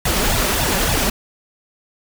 pink noise with flanger, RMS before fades -18 dBFS, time 0.05-1.1 s, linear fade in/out 5 ms, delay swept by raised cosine 1.1 to 5.3 ms, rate 3.5 Hz, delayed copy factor +0.8, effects none

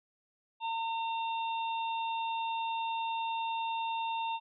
harmonic tone, 910 Hz, A#5, 42 cents flat, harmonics 1 / 3 / 4, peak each -32 / -42 / -44 dBFS, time 0.6-4.4 s, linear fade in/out 50 ms, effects none

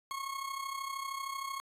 40% pulse tone with amplitude modulation, 1091 Hz, C#6, 28 cents flat, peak -33 dBFS, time 0.11-1.6 s, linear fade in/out 0 ms, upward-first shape sine, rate 33 Hz, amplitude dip 65%, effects resampled to 32000 Hz

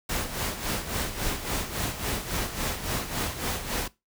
pink noise with tremolo, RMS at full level -28 dBFS, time 0.09-3.88 s, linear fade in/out 5 ms, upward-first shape sine, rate 3.6 Hz, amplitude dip 65%, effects noise-tail reverb RT60 0.2 s tail -18 dB re dry

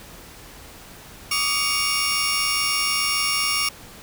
sawtooth tone cluster, 1153 / 1238 / 2239 / 2802 / 5480 Hz, D6 / D#6 / C#7 / F7 / F8, -32 / -9 / +17 / +5 / -34 cents, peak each -26 / -27 / -23 / -23 / -22 dBFS, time 1.31-3.69 s, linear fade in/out 5 ms, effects pink hiss -43 dBFS RMS until 4.02 s

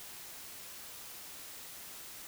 silence, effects white hiss -48 dBFS RMS until 2.27 s

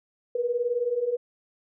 sine beating tone pair, 468.8 / 487.8 Hz, A#4 / B4, +10 / -21 cents, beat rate 19 Hz, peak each -29 / -25 dBFS, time 0.35-1.17 s, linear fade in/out 5 ms, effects none

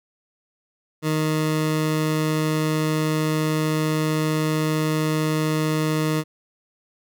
20% pulse tone, 155.56 Hz, D#3, in tune, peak -15 dBFS, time 1.02-6.24 s, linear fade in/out 50 ms, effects none

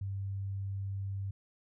sine tone, 98 Hz, G2, in tune, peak -34 dBFS, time 0.01-1.31 s, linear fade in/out 5 ms, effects none

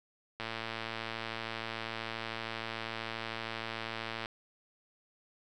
click train, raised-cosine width 0.3 ms, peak -21 dBFS, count 437, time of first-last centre 0.4-4.258 s, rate 113 Hz, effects none

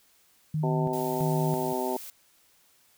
sine tone with tremolo, 154.7 Hz, D#3, 10 cents flat, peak -25 dBFS, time 0.54-1.73 s, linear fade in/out 5 ms, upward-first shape square, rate 1.5 Hz, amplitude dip 70%
harmonic tone, 127.5 Hz, C3, 44 cents flat, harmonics 2 / 3 / 4 / 5 / 6 / 7, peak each -34 / -31 / -39 / -34 / -38 / -33 dBFS, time 0.63-1.97 s, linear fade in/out 5 ms
blue noise, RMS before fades -42 dBFS, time 0.93-2.1 s, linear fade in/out 2 ms
effects white hiss -63 dBFS RMS until 2.97 s

